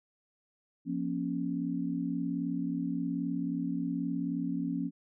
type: chord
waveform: sine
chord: Bb minor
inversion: second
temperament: equal with one note detuned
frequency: 174.61 / 238.3 / 277.2 Hz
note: F3 / Bb3 / Db4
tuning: 0 / +38 / 0 cents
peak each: -35 / -36 / -33 dBFS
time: 0.85-4.91 s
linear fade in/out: 50 ms
effects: none